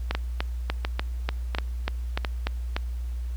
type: two click trains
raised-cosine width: 0.3 ms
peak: -11 / -10 dBFS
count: 4 / 10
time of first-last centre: 0.15-2.248 / 0.11-2.765 s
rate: 1.43 / 3.39 Hz
effects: added 60 Hz sine -28 dBFS peak until 3.36 s + pink hiss -55 dBFS RMS until 3.36 s